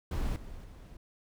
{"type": "noise with level steps", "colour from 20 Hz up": "brown", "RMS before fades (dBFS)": [-32, -45, -48], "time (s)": [0.11, 0.97], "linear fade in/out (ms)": 5, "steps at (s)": [0.36, 0.64], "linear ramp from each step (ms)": 2, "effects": []}